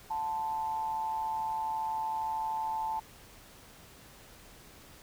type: tone with amplitude modulation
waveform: sine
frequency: 880 Hz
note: A5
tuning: in tune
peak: -28 dBFS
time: 0.1-3 s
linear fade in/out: 10 ms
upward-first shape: sine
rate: 153 Hz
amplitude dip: 55%
effects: pink hiss -54 dBFS RMS until 5.02 s